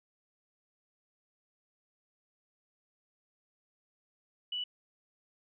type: tone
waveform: sine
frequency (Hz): 2957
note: F#7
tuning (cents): -2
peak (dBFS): -33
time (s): 4.52-4.64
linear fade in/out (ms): 5
effects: none